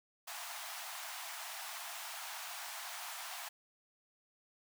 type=high-pass noise; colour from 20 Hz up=pink; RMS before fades=-45 dBFS; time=0.27-3.49 s; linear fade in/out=10 ms; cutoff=660 Hz; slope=96 dB/octave; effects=none